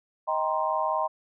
sine chord, C minor seventh, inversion first, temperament just, 627.9 / 784.9 / 941.9 / 1046.5 Hz, Eb5 / G5 / Bb5 / C6, +16 / +2 / +18 / 0 cents, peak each -29 / -31 / -29 / -29 dBFS, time 0.27-1.08 s, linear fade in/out 20 ms, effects none

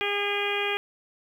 harmonic tone, 406.7 Hz, G#4, 36 cents flat, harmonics 1 / 2 / 3 / 4 / 5 / 6 / 7 / 8, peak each -30 / -34 / -36 / -35 / -34 / -30 / -36 / -35 dBFS, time 0.01-0.77 s, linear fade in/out 0 ms, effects 9-bit

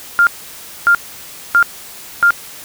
sine tone bursts, 1400 Hz, F6, 4 cents sharp, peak -6 dBFS, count 4, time 0.19-2.306 s, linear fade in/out 0 ms, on 79 ms, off 600 ms, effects white hiss -34 dBFS RMS until 2.64 s

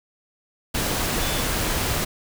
sine tone in noise, 3489 Hz, A7, 15 cents flat, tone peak -34 dBFS, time 1.21-1.42 s, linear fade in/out 10 ms, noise pink, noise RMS -24 dBFS, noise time 0.74-2.05 s, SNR -13 dB, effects none

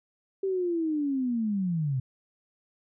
sine linear sweep, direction down, 392 to 124.6 Hz, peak -25 dBFS, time 0.43-2 s, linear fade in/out 5 ms, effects none

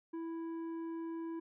sine tone with tanh clipping, 329.8 Hz, E4, 1 cent sharp, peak -40 dBFS, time 0.13-1.4 s, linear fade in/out 10 ms, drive 8 dB, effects none

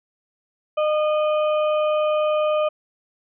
harmonic tone with a mistuned harmonic, 610 Hz, D#5, 34 cents flat, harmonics 1 / 2 / 4 / 5, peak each -18 / -26 / -35 / -38 dBFS, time 0.77-2.69 s, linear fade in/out 10 ms, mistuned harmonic 4, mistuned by +24 cents, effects none

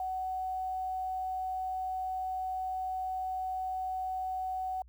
sine tone with quantisation, 749 Hz, F#5, 21 cents sharp, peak -32 dBFS, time 0-4.82 s, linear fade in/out 2 ms, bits 10, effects added 60 Hz sine -53 dBFS peak until 4.88 s

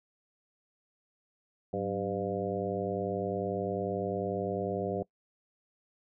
harmonic tone with a mistuned harmonic, 100 Hz, G2, 35 cents sharp, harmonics 1 / 2 / 3 / 4 / 5 / 6 / 7, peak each -41 / -37 / -41 / -36 / -36 / -38 / -39 dBFS, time 1.73-5.03 s, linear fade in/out 5 ms, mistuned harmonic 2, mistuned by -100 cents, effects noise-tail reverb RT60 0.1 s tail -22 dB re dry

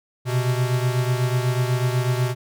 square beating tone pair, 123.47 / 131.57 Hz, B2 / C3, 0 / +10 cents, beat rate 8.1 Hz, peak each -21 / -26 dBFS, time 0.25-2.35 s, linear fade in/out 50 ms, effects none

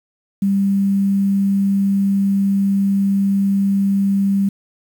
sine tone with quantisation, 197.3 Hz, G3, 11 cents sharp, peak -13 dBFS, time 0.42-4.49 s, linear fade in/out 5 ms, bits 7, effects none

